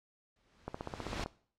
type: noise with exponential growth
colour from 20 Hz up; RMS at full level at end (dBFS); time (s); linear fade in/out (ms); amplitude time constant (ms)
pink; -36; 0.36-1.24; 1; 190
type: click train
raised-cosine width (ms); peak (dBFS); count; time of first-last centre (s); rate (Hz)
1; -24; 10; 0.68-1.261; 15.5
effects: noise-tail reverb RT60 0.5 s tail -20 dB re dry + low-pass 5000 Hz 12 dB/octave